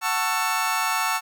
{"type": "chord", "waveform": "30% pulse", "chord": "F# minor seventh", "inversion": "none", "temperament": "just", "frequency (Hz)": [740, 888, 1110, 1332], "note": ["F#5", "A5", "C#6", "E6"], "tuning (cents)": [0, 16, 2, 18], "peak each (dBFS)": [-28, -24, -26, -24], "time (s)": [0.01, 1.21], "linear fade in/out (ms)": 50, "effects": []}